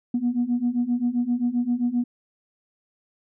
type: beating tone pair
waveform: sine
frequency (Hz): 238.1 / 245.7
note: A#3 / B3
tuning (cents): +37 / -9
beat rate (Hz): 7.6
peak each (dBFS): -24 / -22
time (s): 0.14-2.04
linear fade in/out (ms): 5
effects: tanh soft clip ceiling -15 dBFS